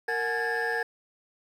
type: tone cluster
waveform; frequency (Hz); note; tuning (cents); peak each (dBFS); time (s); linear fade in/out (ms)
triangle; 462.8 / 739 / 851 / 1647 / 1765; A#4 / F#5 / G#5 / G#6 / A6; -13 / -2 / +42 / -15 / +5; -29 / -33 / -34 / -28 / -30; 0.08-0.83; 5
effects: tanh soft clip ceiling -18 dBFS + 10-bit